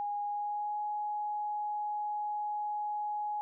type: tone with pitch glide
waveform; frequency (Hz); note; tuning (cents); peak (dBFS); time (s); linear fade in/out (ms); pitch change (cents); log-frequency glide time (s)
sine; 823 to 836.9; G#5 to G#5; -16 to +13; -32; 0-3.41; 0; +29; 0.24-0.78
effects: none

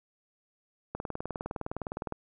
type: click train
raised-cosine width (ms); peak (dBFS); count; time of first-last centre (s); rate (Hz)
1; -20; 24; 0.95-2.123; 19.6
effects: none

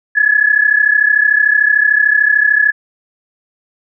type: tone pair together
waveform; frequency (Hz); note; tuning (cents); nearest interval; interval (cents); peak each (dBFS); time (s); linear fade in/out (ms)
sine; 1684 / 1717.4; G#6 / A6; +24 / -42; unison; 34; -11; 0.15-2.72; 20
effects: none

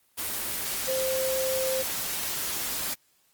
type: tone in noise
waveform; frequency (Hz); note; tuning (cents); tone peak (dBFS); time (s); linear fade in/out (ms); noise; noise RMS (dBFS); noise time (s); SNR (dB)
sine; 523.3; C5; 0; -26; 0.87-1.83; 20; white; -31; 0.17-2.95; +2
effects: white hiss -66 dBFS RMS until 3.33 s + Opus 24 kbps

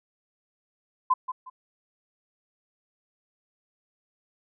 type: tone with echo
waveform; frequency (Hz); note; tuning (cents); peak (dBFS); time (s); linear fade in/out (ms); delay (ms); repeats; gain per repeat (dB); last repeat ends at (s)
sine; 1021; C6; -43; -17; 1.1-1.14; 10; 180; 2; -11; 1.5
effects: none

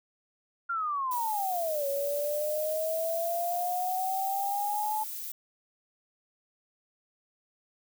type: exponential two-way sweep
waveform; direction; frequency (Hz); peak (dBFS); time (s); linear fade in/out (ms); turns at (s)
sine; down then up; 1407 to 554.4 to 866; -28; 0.69-5.04; 10; 1.87
type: noise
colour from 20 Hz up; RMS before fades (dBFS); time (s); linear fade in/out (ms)
violet; -38; 1.11-5.32; 5
effects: none

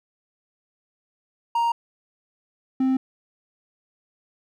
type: tone pair in turn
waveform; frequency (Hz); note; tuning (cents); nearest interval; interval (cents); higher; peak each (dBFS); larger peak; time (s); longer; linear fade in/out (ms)
triangle; 934 / 262.1; A#5 / C4; +3 / +3; octave + minor seventh; 2200; first; -17 / -16; second; 1.55-1.72 / 2.8-2.97; neither; 5
effects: none

